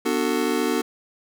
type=chord; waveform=square; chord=B minor seventh; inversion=none; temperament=just; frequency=246.9 / 296.3 / 370.4 / 444.5 Hz; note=B3 / D4 / F#4 / A4; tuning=0 / +15 / +2 / +18 cents; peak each=-27 dBFS; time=0.05-0.82 s; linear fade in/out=10 ms; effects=none